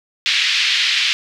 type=band-pass noise; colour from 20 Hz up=pink; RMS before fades=-17 dBFS; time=0.26-1.13 s; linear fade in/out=0 ms; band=2200 to 4400 Hz; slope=24 dB/octave; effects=none